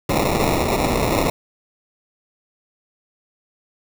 white noise with sample-and-hold, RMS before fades -19 dBFS, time 0.09-1.3 s, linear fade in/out 5 ms, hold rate 1575 Hz, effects none

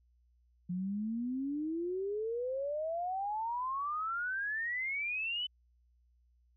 sine exponential sweep, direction up, 174.7 to 3035 Hz, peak -33 dBFS, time 0.69-5.47 s, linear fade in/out 10 ms, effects added 60 Hz sine -66 dBFS peak until 6.56 s

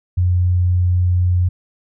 sine tone, 89.6 Hz, F2, 45 cents sharp, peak -12 dBFS, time 0.17-1.49 s, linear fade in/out 10 ms, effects none

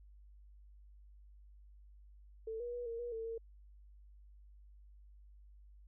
sine tone with pitch steps, 445 / 481 / 485.1 / 461.7 / 479.9 / 450.4 / 455.9 Hz, A4 / B4 / B4 / A#4 / B4 / A4 / A#4, +20 / -46 / -31 / -17 / -50 / +40 / -39 cents, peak -39 dBFS, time 2.47-3.38 s, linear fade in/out 5 ms, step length 130 ms, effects added 50 Hz sine -56 dBFS peak until 5.87 s

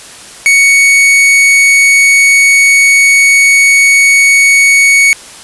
45% pulse tone, 2227 Hz, C#7, 7 cents sharp, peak -3 dBFS, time 0.46-5.13 s, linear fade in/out 0 ms, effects white hiss -31 dBFS RMS until 5.43 s + resampled to 24000 Hz

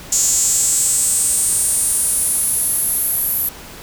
sawtooth tone with high-pass filter sweep, 277.2 Hz, C#4, in tune, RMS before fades -17 dBFS, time 0.12-3.49 s, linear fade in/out 5 ms, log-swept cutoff 7000 to 12000 Hz, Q 6.7, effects pink hiss -36 dBFS RMS until 3.82 s

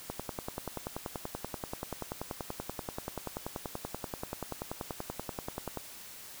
click train, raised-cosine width 1 ms, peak -21 dBFS, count 60, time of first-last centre 0.1-5.773 s, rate 10.4 Hz, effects white hiss -48 dBFS RMS until 6.4 s

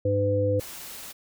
harmonic tone, 101 Hz, G#2, 48 cents flat, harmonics 1 / 3 / 5, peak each -25 / -31 / -23 dBFS, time 0.05-0.6 s, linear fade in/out 5 ms
white noise, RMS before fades -40 dBFS, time 0.59-1.13 s, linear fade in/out 20 ms
effects none

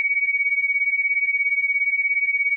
sine beating tone pair, 2246 / 2263 Hz, C#7 / C#7, +22 / +35 cents, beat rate 17 Hz, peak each -20 / -23 dBFS, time 0-2.56 s, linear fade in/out 0 ms, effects none

